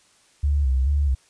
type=tone with vibrato; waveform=sine; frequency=68.5 Hz; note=C#2; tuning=20 cents flat; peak=-17 dBFS; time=0.43-1.15 s; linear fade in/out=10 ms; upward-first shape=square; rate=2.3 Hz; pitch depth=85 cents each way; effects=white hiss -58 dBFS RMS until 1.29 s + resampled to 22050 Hz